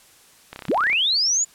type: click train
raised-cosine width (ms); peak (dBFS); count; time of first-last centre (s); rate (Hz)
0.3; -18; 14; 0.53-0.93; 32.5
type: linear sweep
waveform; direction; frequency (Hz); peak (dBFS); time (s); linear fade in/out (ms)
sine; up; 81.7 to 7070; -17; 0.68-1.45; 20
effects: white hiss -52 dBFS RMS until 1.54 s + low-pass 12000 Hz 12 dB/octave